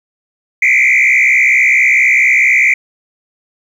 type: tone with frequency modulation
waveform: sine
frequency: 2201 Hz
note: C#7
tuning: 13 cents flat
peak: -5 dBFS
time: 0.62-2.74 s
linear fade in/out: 5 ms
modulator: 64.4 Hz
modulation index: 3.2
effects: tanh soft clip ceiling -4 dBFS + 7-bit